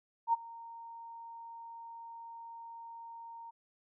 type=tone with ADSR envelope; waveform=sine; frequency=924 Hz; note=A#5; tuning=16 cents flat; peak=-23 dBFS; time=0.27-3.51 s; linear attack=62 ms; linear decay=22 ms; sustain=-22 dB; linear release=15 ms; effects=none